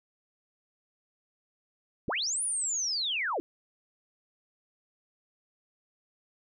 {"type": "linear two-way sweep", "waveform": "sine", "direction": "up then down", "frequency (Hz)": [73.42, 9956, 281.6], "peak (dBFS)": -28, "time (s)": [2.08, 3.4], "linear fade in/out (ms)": 0, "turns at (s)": 2.43, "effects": []}